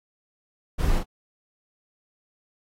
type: noise with echo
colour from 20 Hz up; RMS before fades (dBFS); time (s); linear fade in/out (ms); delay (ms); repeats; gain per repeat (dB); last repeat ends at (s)
brown; -23; 0.78-1; 20; 38; 1; -4; 1.038
effects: AAC 48 kbps